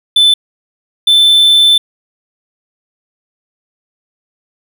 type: tone pair in turn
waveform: triangle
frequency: 3517 / 3531 Hz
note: A7 / A7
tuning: -1 / +5 cents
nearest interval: unison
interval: 6 cents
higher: second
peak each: -3 dBFS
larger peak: neither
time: 0.16-0.34 / 1.07-1.78 s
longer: second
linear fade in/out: 5 ms
effects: none